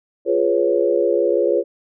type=chord; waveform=sine; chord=C# dominant seventh; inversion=first; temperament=equal; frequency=349.2 / 415.3 / 493.9 / 554.4 Hz; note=E#4 / G#4 / B4 / C#5; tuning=0 / 0 / 0 / 0 cents; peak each=-20 dBFS; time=0.25-1.64 s; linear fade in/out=50 ms; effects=none